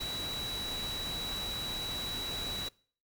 sine tone in noise, 3915 Hz, B7, 16 cents flat, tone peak -36 dBFS, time 0-2.69 s, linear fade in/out 10 ms, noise pink, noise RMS -41 dBFS, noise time 0-2.69 s, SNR +2 dB, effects noise-tail reverb RT60 0.5 s tail -24 dB re dry

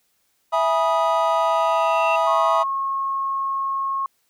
triangle chord, E major seventh, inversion none, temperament equal with one note detuned, 659.3 / 830.6 / 973 / 1244.5 Hz, E5 / G#5 / B5 / D#6, 0 / 0 / -26 / 0 cents, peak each -19 / -24 / -20 / -21 dBFS, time 0.52-2.64 s, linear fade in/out 20 ms
sine tone with exponential growth, 2700 Hz, E7, 41 cents sharp, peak -22 dBFS, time 1.05-2.16 s, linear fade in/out 5 ms, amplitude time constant 240 ms
sine tone, 1087 Hz, C#6, 34 cents flat, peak -21 dBFS, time 2.27-4.06 s, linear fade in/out 2 ms
effects white hiss -67 dBFS RMS until 4.29 s

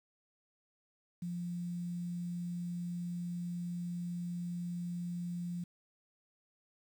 sine tone with quantisation, 174.61 Hz, F3, in tune, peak -36 dBFS, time 1.22-5.64 s, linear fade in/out 5 ms, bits 10, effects none

